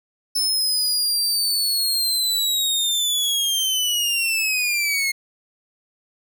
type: linear sweep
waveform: sawtooth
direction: down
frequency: 5274 to 2144 Hz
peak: -16 dBFS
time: 0.35-5.12 s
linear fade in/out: 10 ms
effects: none